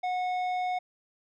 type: tone with tanh clipping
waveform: sine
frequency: 730 Hz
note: F#5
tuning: 24 cents flat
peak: -29 dBFS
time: 0.03-0.79 s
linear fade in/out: 10 ms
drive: 10 dB
effects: none